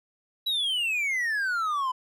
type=exponential sweep; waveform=triangle; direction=down; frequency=3951 to 1000 Hz; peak=-23 dBFS; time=0.46-1.92 s; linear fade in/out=10 ms; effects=none